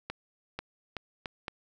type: accelerating click train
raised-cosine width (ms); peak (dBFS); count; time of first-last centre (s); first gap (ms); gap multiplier
0.3; -19; 5; 0.1-1.482; 490; 0.77
effects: none